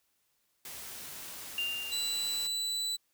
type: noise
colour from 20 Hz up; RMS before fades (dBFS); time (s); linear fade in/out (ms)
white; -44; 0.65-2.47; 2
type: tone with exponential decay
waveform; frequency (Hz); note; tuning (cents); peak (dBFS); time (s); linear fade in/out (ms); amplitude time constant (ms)
sine; 2794; F7; 0; -29; 1.58-2.96; 2; 300
type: tone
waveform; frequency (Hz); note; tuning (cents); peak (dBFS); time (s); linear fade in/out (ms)
35% pulse; 3974; B7; +10; -29; 1.91-2.97; 20
effects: white hiss -75 dBFS RMS until 3.13 s